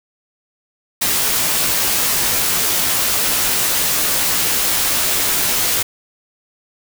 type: noise with comb filter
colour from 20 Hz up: white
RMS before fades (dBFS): -17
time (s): 1.01-5.83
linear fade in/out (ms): 10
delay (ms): 15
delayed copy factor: -0.55
effects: none